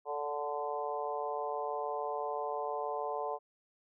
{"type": "harmonic tone with a mistuned harmonic", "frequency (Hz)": 146.83, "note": "D3", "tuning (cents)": 0, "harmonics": [3, 4, 5, 6, 7], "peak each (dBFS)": [-39, -40, -39, -41, -41], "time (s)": [0.05, 3.39], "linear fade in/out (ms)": 50, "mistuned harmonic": 4, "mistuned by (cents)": -18, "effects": []}